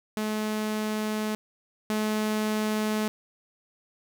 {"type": "tone pair in turn", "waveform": "sawtooth", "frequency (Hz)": [214.6, 214.6], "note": ["A3", "A3"], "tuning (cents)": [-43, -43], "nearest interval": "unison", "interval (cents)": 0, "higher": "neither", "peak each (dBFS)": [-23, -21], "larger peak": "second", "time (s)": [[0.17, 1.35], [1.9, 3.08]], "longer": "neither", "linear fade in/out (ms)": 0, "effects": []}